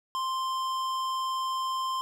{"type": "tone with tanh clipping", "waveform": "sine", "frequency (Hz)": 1046.5, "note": "C6", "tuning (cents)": 0, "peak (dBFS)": -30, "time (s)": [0.15, 2.01], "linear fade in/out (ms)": 0, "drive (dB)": 16, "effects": []}